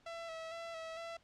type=tone with vibrato; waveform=sawtooth; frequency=659.3 Hz; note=E5; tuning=in tune; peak=-39 dBFS; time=0.06-1.17 s; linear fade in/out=5 ms; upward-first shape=square; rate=2.2 Hz; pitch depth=26 cents each way; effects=pink hiss -69 dBFS RMS until 1.23 s + low-pass 5000 Hz 12 dB/octave